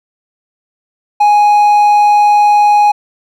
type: tone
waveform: triangle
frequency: 830.6 Hz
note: G#5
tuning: in tune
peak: -3 dBFS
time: 1.2-2.92 s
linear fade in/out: 10 ms
effects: none